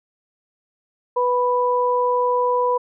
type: tone pair together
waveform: sine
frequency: 493.9 / 987.8 Hz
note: B4 / B5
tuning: 0 / 0 cents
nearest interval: octave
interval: 1200 cents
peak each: -19 dBFS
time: 1.16-2.78 s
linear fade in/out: 10 ms
effects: none